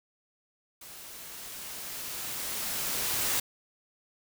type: noise with level ramp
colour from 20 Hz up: white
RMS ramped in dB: -47 to -28 dBFS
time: 0.81-3.4 s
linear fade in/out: 5 ms
effects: none